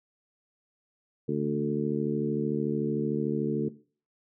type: harmonic tone with a mistuned harmonic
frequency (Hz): 73.42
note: D2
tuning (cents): 0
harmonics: 2 / 3 / 4 / 5 / 6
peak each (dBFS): -32 / -32 / -32 / -32 / -32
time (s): 1.28-3.69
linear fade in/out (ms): 10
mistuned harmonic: 2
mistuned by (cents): -18
effects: noise-tail reverb RT60 0.4 s tail -17 dB re dry